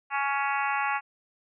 harmonic tone with a mistuned harmonic, 279 Hz, C#4, 11 cents sharp, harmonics 3 / 4 / 5 / 6 / 7 / 8 / 9 / 10, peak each -29 / -31 / -33 / -35 / -36 / -37 / -38 / -39 dBFS, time 0.1-1.01 s, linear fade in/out 50 ms, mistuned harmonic 10, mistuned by -34 cents, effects none

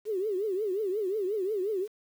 sine tone with vibrato, 400.3 Hz, G4, 36 cents sharp, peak -27 dBFS, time 0.05-1.88 s, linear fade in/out 50 ms, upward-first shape triangle, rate 5.6 Hz, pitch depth 210 cents each way, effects 9-bit

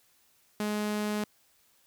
sawtooth tone, 210 Hz, G#3, 19 cents sharp, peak -25 dBFS, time 0.6-1.24 s, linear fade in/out 2 ms, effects white hiss -66 dBFS RMS until 1.86 s

